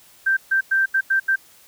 sine tone bursts at uneven times, 1568 Hz, G6, in tune, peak -15 dBFS, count 6, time 0.26-0.37 / 0.51-0.61 / 0.71-0.86 / 0.94-1.01 / 1.1-1.2 / 1.28-1.36 s, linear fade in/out 10 ms, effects white hiss -51 dBFS RMS until 1.67 s

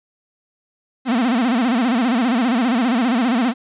45% pulse tone with vibrato, 242.3 Hz, B3, 33 cents flat, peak -15 dBFS, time 1.05-3.54 s, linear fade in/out 50 ms, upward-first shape sine, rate 15 Hz, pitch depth 160 cents each way, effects resampled to 8000 Hz + 9-bit

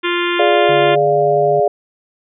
harmonic tone, 349.2 Hz, F4, in tune, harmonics 1 / 3 / 4 / 5 / 6 / 7 / 8 / 9 / 10, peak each -18 / -23 / -24 / -25 / -26 / -26 / -27 / -28 / -28 dBFS, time 0.03-0.96 s, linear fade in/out 20 ms
sine chord, D diminished, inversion second, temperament equal, 415.3 / 587.3 / 698.5 Hz, Ab4 / D5 / F5, 0 / 0 / 0 cents, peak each -15 dBFS, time 0.39-1.68 s, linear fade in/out 5 ms
sine tone, 146.83 Hz, D3, in tune, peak -24 dBFS, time 0.69-1.6 s, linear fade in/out 2 ms
effects none

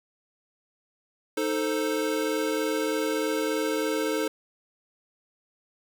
square chord, A diminished, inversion second, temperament equal, 311.1 / 440 / 523.3 Hz, Eb4 / A4 / C5, 0 / 0 / 0 cents, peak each -30 / -29 / -32 dBFS, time 1.37-4.28 s, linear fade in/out 5 ms, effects 9-bit

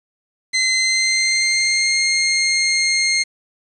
20% pulse tone with pitch glide, 2058 to 2127 Hz, C7 to C7, -29 to +28 cents, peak -10 dBFS, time 0.53-3.24 s, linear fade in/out 20 ms, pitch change +57 cents, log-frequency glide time 0.7-1.98 s, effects resampled to 22050 Hz + 7-bit

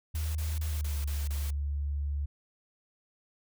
sine tone with pitch glide, 77.78 to 71.74 Hz, D#2 to D2, 0 to -40 cents, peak -29 dBFS, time 0.14-2.26 s, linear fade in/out 10 ms, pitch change -140 cents, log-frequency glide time 0.64-1 s
white noise bursts, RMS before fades -44 dBFS, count 6, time 0.15-1.505 s, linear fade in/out 2 ms, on 200 ms, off 31 ms
effects none

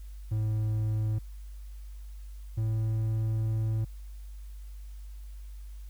triangle tone pair in turn, 108.2 / 110.28 Hz, A2 / A2, -29 / +4 cents, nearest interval unison, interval 33 cents, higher second, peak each -24 dBFS, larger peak neither, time 0.31-1.19 / 2.57-3.85 s, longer second, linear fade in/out 10 ms, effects added 50 Hz sine -40 dBFS peak until 5.89 s + white hiss -63 dBFS RMS until 5.89 s

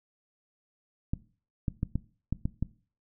clicks, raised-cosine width 5 ms, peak -16 dBFS, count 7, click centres 1.135 / 1.682 / 1.831 / 1.956 / 2.326 / 2.455 / 2.626 s, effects noise-tail reverb RT60 0.4 s tail -19 dB re dry

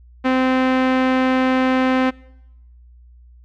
sawtooth tone with low-pass filter, 258.9 Hz, C4, 18 cents flat, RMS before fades -17 dBFS, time 0.24-2.11 s, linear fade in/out 20 ms, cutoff 2300 Hz, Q 1.1, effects noise-tail reverb RT60 0.9 s tail -24 dB re dry + added 60 Hz sine -43 dBFS peak until 3.44 s

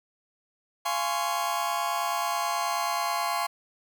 40% pulse chord, Db major seventh, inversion first, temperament just, 693 / 831.5 / 1039.4 / 1108.7 Hz, F5 / Ab5 / C6 / Db6, -14 / +2 / -12 / 0 cents, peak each -31 dBFS, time 0.85-3.47 s, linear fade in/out 10 ms, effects none

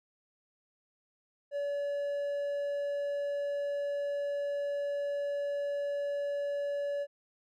triangle tone, 571 Hz, D5, 49 cents flat, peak -29 dBFS, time 1.51-7.07 s, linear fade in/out 50 ms, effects none

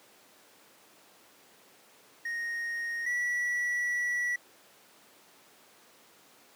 triangle tone pair in turn, 1864.7 / 1945.8 Hz, A#6 / B6, 0 / -26 cents, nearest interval minor second, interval 74 cents, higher second, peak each -30 / -26 dBFS, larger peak second, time 2.25-3.06 / 3.06-4.36 s, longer second, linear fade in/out 5 ms, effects pink hiss -58 dBFS RMS until 6.55 s + high-pass 300 Hz 12 dB/octave

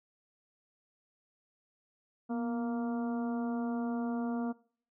harmonic tone with a mistuned harmonic, 233.1 Hz, A#3, in tune, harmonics 1 / 2 / 3 / 4 / 5 / 6, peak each -32 / -42 / -42 / -48 / -50 / -52 dBFS, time 2.29-4.53 s, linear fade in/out 20 ms, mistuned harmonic 1, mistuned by +45 cents, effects noise-tail reverb RT60 0.5 s tail -21 dB re dry

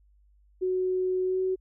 sine tone with pitch glide, 370 to 374.7 Hz, F#4 to F#4, 0 to +22 cents, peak -24 dBFS, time 0.61-1.56 s, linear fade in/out 20 ms, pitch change +22 cents, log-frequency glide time 1.24-1.4 s, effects added 50 Hz sine -58 dBFS peak until 1.6 s

